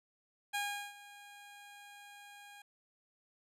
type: tone with ADSR envelope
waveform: 15% pulse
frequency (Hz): 815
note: G#5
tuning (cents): -33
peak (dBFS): -27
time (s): 0.53-2.62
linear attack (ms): 19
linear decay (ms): 380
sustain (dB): -19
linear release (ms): 4
effects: resampled to 32000 Hz